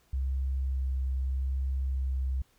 sine tone with vibrato, 66 Hz, C2, 16 cents sharp, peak -27 dBFS, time 0.13-2.42 s, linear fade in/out 5 ms, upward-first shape sine, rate 0.81 Hz, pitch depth 12 cents each way, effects pink hiss -67 dBFS RMS until 2.58 s

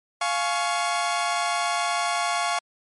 sawtooth chord, Db major, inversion first, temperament equal with one note detuned, 698.5 / 844.2 / 1108.7 Hz, F5 / Ab5 / Db6, 0 / +28 / 0 cents, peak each -22 / -26 / -23 dBFS, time 0.21-2.59 s, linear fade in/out 5 ms, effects MP3 48 kbps

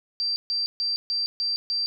sine tone bursts, 4699 Hz, D8, in tune, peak -23 dBFS, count 6, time 0.2-1.86 s, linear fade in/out 0 ms, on 160 ms, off 140 ms, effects none

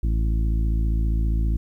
harmonic tone, 55 Hz, A1, in tune, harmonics 1 / 2 / 3 / 4 / 5 / 6, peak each -19 / -30 / -33 / -36 / -39 / -39 dBFS, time 0.03-1.57 s, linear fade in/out 5 ms, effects 10-bit

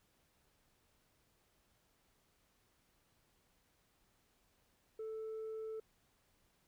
sine tone, 440 Hz, A4, in tune, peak -39 dBFS, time 4.99-5.8 s, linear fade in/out 5 ms, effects tanh soft clip ceiling -40 dBFS + pink hiss -75 dBFS RMS until 6.67 s

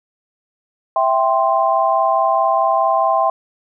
sine chord, C major, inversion first, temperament equal, 659.3 / 784 / 1046.5 Hz, E5 / G5 / C6, 0 / 0 / 0 cents, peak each -17 dBFS, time 0.96-3.3 s, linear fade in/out 2 ms, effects none

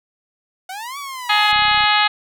sawtooth exponential two-way sweep, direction up then down, 728 to 1156 to 837 Hz, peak -24 dBFS, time 0.69-1.52 s, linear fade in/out 5 ms, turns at 0.98 s
harmonic tone, 419.5 Hz, G#4, 17 cents sharp, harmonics 2 / 3 / 4 / 5 / 6 / 7 / 8 / 9 / 10, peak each -18 / -20 / -21 / -22 / -23 / -23 / -24 / -25 / -25 dBFS, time 1.29-2.08 s, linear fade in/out 10 ms
clicks, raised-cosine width 5 ms, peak -26 dBFS, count 11, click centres 1.53 / 1.561 / 1.592 / 1.622 / 1.653 / 1.683 / 1.714 / 1.746 / 1.776 / 1.807 / 1.839 s
effects none

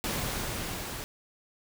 pink noise with level ramp, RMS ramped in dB -31 to -38 dBFS, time 0.04-1.04 s, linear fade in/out 0 ms, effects none

